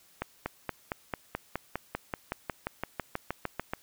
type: accelerating click train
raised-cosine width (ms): 0.5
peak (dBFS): -16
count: 20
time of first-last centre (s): 0.22-3.735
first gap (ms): 240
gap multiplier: 0.97
effects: white hiss -61 dBFS RMS until 3.82 s